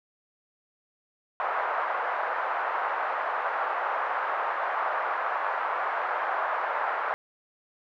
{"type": "band-pass noise", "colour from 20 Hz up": "white", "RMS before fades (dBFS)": -29, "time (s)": [1.4, 7.14], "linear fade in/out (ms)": 0, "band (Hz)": [620, 1400], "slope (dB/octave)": 24, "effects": []}